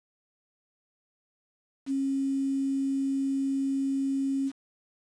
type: tone with quantisation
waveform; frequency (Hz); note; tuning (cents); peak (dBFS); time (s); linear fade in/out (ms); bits
sine; 271.9; C#4; -33; -25; 1.86-4.52; 50; 8
effects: resampled to 22050 Hz